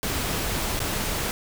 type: noise with dropouts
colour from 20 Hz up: pink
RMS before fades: -27 dBFS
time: 0.03-1.31 s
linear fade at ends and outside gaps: 0 ms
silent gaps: 0.792-0.802 s
effects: none